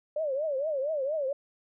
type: tone with vibrato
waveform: sine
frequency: 579 Hz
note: D5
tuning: 25 cents flat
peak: -27 dBFS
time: 0.16-1.33 s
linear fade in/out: 5 ms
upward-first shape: triangle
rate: 4.3 Hz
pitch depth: 210 cents each way
effects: none